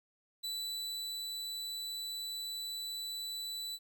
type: tone with ADSR envelope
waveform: 40% pulse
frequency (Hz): 3973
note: B7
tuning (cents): +10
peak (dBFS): -35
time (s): 0.43-3.79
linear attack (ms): 15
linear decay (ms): 820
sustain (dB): -2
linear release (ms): 49
effects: 12-bit